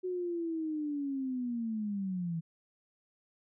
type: linear sweep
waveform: sine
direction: down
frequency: 370.2 to 160.9 Hz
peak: -32 dBFS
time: 0.03-2.41 s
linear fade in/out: 20 ms
effects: none